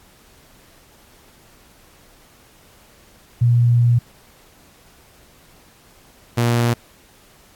sine / sawtooth tone pair in turn, 119.6 / 118.71 Hz, A#2 / A#2, +45 / +32 cents, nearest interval unison, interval 13 cents, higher first, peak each -11 dBFS, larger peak neither, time 3.41-3.99 / 6.37-6.74 s, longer first, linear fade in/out 10 ms, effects pink hiss -51 dBFS RMS until 7.55 s + AAC 64 kbps

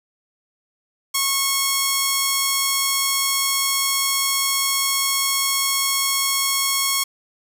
5% pulse tone, 1095 Hz, C#6, 22 cents flat, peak -6 dBFS, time 1.14-7.04 s, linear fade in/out 10 ms, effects none

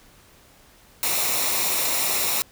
white noise with comb filter, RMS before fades -23 dBFS, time 1.03-2.42 s, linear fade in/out 0 ms, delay 0.63 ms, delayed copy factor -0.55, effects pink hiss -53 dBFS RMS until 2.51 s

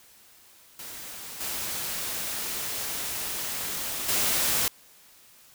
white noise with level steps, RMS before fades -40 / -32 / -25 dBFS, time 0.79-4.68 s, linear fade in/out 2 ms, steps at 1.4 / 4.08 s, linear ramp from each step 10 ms, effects white hiss -55 dBFS RMS until 5.54 s

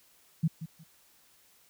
sine tone with echo, 161.5 Hz, E3, 35 cents flat, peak -22 dBFS, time 0.43-0.48 s, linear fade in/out 10 ms, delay 180 ms, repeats 2, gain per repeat -13 dB, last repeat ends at 0.84 s, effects white hiss -63 dBFS RMS until 1.69 s

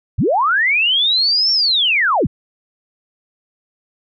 sine linear two-way sweep, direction up then down, 58 to 5500 to 58 Hz, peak -12 dBFS, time 0.18-2.27 s, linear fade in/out 10 ms, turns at 1.52 s, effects none

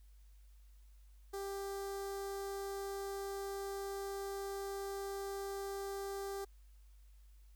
sawtooth tone with notch filter, 394.8 Hz, G4, 12 cents sharp, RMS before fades -42 dBFS, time 1.33-6.45 s, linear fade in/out 10 ms, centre 2600 Hz, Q 0.77, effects added 50 Hz sine -57 dBFS peak until 7.55 s + white hiss -75 dBFS RMS until 7.55 s

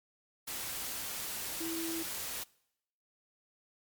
sine tone in noise, 329.6 Hz, E4, in tune, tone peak -36 dBFS, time 1.6-2.03 s, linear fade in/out 10 ms, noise white, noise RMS -39 dBFS, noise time 0.47-2.44 s, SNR 0 dB, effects noise-tail reverb RT60 0.8 s tail -24 dB re dry + MP3 96 kbps

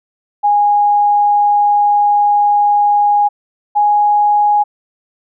sine tone pair in turn, 824 / 829.7 Hz, G#5 / G#5, -14 / -2 cents, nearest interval unison, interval 12 cents, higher second, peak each -8 / -8 dBFS, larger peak neither, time 0.43-3.29 / 3.75-4.64 s, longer first, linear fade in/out 20 ms, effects none

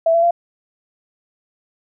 sine tone with pitch steps, 659.3 / 673.2 / 687.3 Hz, E5 / E5 / F5, 0 / +36 / -28 cents, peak -11 dBFS, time 0.06-0.309 s, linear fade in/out 5 ms, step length 83 ms, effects none

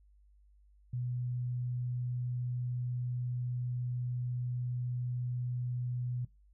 sine tone, 123.47 Hz, B2, in tune, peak -33 dBFS, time 0.93-6.25 s, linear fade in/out 5 ms, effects noise-tail reverb RT60 0.2 s tail -18 dB re dry + added 50 Hz sine -60 dBFS peak until 6.53 s

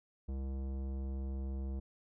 sine tone with tanh clipping, 66.9 Hz, C2, 39 cents sharp, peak -38 dBFS, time 0.28-1.8 s, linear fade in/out 10 ms, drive 16 dB, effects none

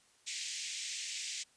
white band-pass noise, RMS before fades -41 dBFS, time 0.26-1.44 s, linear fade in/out 20 ms, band 2000 to 8000 Hz, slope 48 dB/octave, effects white hiss -67 dBFS RMS until 1.56 s + resampled to 22050 Hz

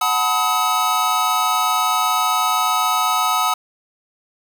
square chord, B dominant seventh, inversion second, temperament equal with one note detuned, 740 / 880 / 987.8 / 1272.9 Hz, F#5 / A5 / B5 / D#6, 0 / 0 / 0 / +39 cents, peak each -24 / -25 / -25 / -19 dBFS, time 0.01-3.54 s, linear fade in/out 5 ms, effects none

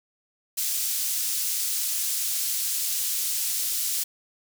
pink high-pass noise, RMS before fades -27 dBFS, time 0.57-4.04 s, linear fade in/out 10 ms, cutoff 6100 Hz, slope 12 dB/octave, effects none

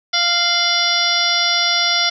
harmonic tone with a mistuned harmonic, 696 Hz, F5, 6 cents flat, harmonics 1 / 2 / 3 / 4 / 5 / 6 / 7 / 8, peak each -25 / -23 / -22 / -26 / -20 / -25 / -21 / -21 dBFS, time 0.13-2.1 s, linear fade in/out 10 ms, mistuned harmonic 4, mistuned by +110 cents, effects none

